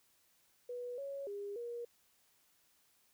sine tone with pitch steps, 489.6 / 555 / 405.1 / 474.8 Hz, B4 / C#5 / G#4 / A#4, -15 / +2 / -43 / +32 cents, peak -40 dBFS, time 0.69-1.85 s, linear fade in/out 5 ms, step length 290 ms, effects white hiss -72 dBFS RMS until 3.13 s

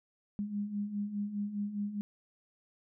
sine beating tone pair, 201.4 / 206.3 Hz, G3 / G#3, +47 / -11 cents, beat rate 4.9 Hz, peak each -40 / -34 dBFS, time 0.39-2.01 s, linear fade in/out 0 ms, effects none

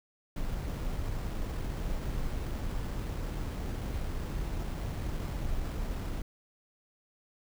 brown noise with sample-and-hold, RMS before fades -34 dBFS, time 0.36-6.22 s, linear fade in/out 5 ms, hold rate 6300 Hz, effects none

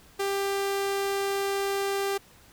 sawtooth tone, 395.5 Hz, G4, 15 cents sharp, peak -22 dBFS, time 0.19-2.18 s, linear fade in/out 10 ms, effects pink hiss -55 dBFS RMS until 2.52 s

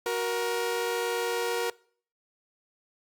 sawtooth tone pair together, 370 / 471 Hz, F#4 / A#4, 0 / +18 cents, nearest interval major third, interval 418 cents, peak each -29 / -24 dBFS, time 0.06-1.7 s, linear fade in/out 2 ms, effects noise-tail reverb RT60 0.5 s tail -23 dB re dry + Opus 48 kbps

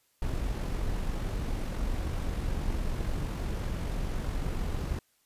brown noise with amplitude modulation, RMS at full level -30 dBFS, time 0.22-4.99 s, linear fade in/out 2 ms, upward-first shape sine, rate 46 Hz, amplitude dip 30%, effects white hiss -70 dBFS RMS until 5.25 s + resampled to 32000 Hz

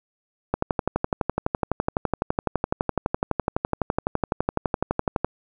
click train, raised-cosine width 1 ms, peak -7 dBFS, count 57, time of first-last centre 0.54-5.246 s, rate 11.9 Hz, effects none

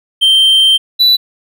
triangle tone pair in turn, 3136 / 3966 Hz, G7 / B7, 0 / +7 cents, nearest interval major third, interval 407 cents, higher second, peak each -4 dBFS, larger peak neither, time 0.21-0.78 / 0.99-1.17 s, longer first, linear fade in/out 20 ms, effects none

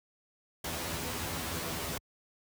pink noise with comb filter, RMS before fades -36 dBFS, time 0.64-1.98 s, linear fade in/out 5 ms, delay 12 ms, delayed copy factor +0.85, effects high-pass 60 Hz 12 dB/octave

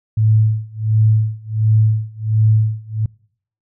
sine tone with tremolo, 109.1 Hz, A2, 14 cents flat, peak -8 dBFS, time 0.17-3.06 s, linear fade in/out 5 ms, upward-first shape sine, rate 1.4 Hz, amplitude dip 95%, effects noise-tail reverb RT60 0.6 s tail -26 dB re dry

